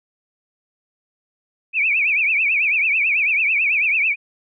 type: tone with vibrato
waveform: sine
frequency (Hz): 2442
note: D#7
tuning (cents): -33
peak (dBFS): -15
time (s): 1.73-4.16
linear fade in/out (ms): 50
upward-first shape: triangle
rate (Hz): 9.1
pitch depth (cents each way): 190
effects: none